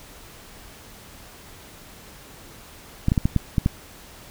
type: clicks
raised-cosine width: 5 ms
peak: -6 dBFS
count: 7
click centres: 3.084 / 3.119 / 3.178 / 3.255 / 3.363 / 3.582 / 3.661 s
effects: pink hiss -45 dBFS RMS until 4.3 s